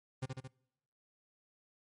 40% pulse tone with echo, 130.5 Hz, C3, 4 cents flat, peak -34 dBFS, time 0.22-0.26 s, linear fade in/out 10 ms, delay 73 ms, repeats 3, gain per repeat -3 dB, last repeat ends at 0.479 s, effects noise-tail reverb RT60 0.9 s tail -26 dB re dry + MP3 48 kbps

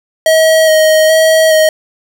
square tone with vibrato, 633 Hz, D#5, 30 cents sharp, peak -6 dBFS, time 0.26-1.69 s, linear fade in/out 2 ms, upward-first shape square, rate 1.2 Hz, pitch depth 16 cents each way, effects 8-bit

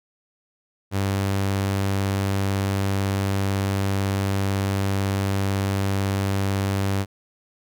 sawtooth tone, 98 Hz, G2, in tune, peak -17 dBFS, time 0.91-7.06 s, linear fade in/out 50 ms, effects none

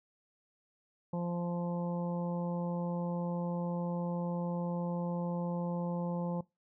harmonic tone, 173.8 Hz, F3, 8 cents flat, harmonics 1 / 2 / 3 / 4 / 5 / 6, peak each -33 / -46 / -40 / -52 / -44 / -51 dBFS, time 1.13-6.41 s, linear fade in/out 5 ms, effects noise-tail reverb RT60 0.2 s tail -21 dB re dry

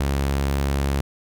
sawtooth tone, 69.3 Hz, C#2, in tune, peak -16 dBFS, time 0-1.01 s, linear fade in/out 5 ms, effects none

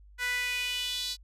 sawtooth tone with high-pass filter sweep, 493.9 Hz, B4, in tune, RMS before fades -32 dBFS, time 0.18-1.17 s, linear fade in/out 50 ms, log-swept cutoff 1700 to 4200 Hz, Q 4.2, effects added 50 Hz sine -51 dBFS peak until 1.23 s + resampled to 32000 Hz

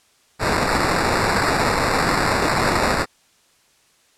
white noise with sample-and-hold, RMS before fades -19 dBFS, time 0.39-3.06 s, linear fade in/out 50 ms, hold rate 3150 Hz, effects white hiss -58 dBFS RMS until 4.17 s + low-pass 9000 Hz 12 dB/octave

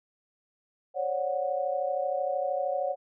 sine tone cluster, 542 / 575 / 734 Hz, C#5 / D5 / F#5, -39 / -37 / -14 cents, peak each -31 dBFS, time 0.94-2.96 s, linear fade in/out 50 ms, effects none

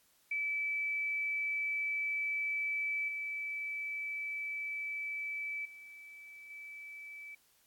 sine tone with level steps, 2307 Hz, D7, 31 cents flat, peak -32 / -36 / -49 / -45 dBFS, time 0.31-7.35 s, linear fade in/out 5 ms, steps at 3.08 / 5.65 / 6.5 s, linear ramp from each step 5 ms, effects white hiss -69 dBFS RMS until 7.66 s + AAC 64 kbps

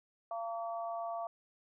harmonic tone, 228.4 Hz, A#3, 35 cents flat, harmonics 3 / 4 / 5, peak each -37 / -46 / -44 dBFS, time 0.31-1.27 s, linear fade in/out 2 ms, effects none

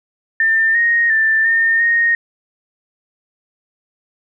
sine tone with pitch steps, 1796 / 1866 / 1775 / 1822 / 1859 Hz, A6 / A#6 / A6 / A#6 / A#6, +35 / +1 / +15 / -40 / -5 cents, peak -11 dBFS, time 0.4-2.15 s, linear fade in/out 2 ms, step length 350 ms, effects none

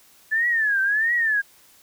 sine tone with vibrato, 1731 Hz, A6, 29 cents flat, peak -18 dBFS, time 0.31-1.42 s, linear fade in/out 20 ms, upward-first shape triangle, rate 1.5 Hz, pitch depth 200 cents each way, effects white hiss -54 dBFS RMS until 1.82 s

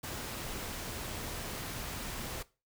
pink noise, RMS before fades -40 dBFS, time 0.03-2.43 s, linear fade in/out 10 ms, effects noise-tail reverb RT60 0.3 s tail -19 dB re dry

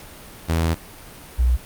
sawtooth / sine tone pair in turn, 82 / 61.43 Hz, E2 / B1, -9 / -9 cents, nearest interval perfect fourth, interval 500 cents, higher first, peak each -14 dBFS, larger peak neither, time 0.48-0.75 / 1.38-1.57 s, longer first, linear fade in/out 20 ms, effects pink hiss -41 dBFS RMS until 1.65 s + Opus 48 kbps

